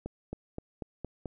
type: accelerating click train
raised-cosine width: 2 ms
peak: -23 dBFS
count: 6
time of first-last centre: 0.06-1.257 s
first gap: 270 ms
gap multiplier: 0.94
effects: none